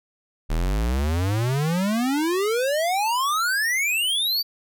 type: exponential sweep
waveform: square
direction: up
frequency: 37.26 to 4699 Hz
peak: -21 dBFS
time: 0.49-4.43 s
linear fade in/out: 20 ms
effects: none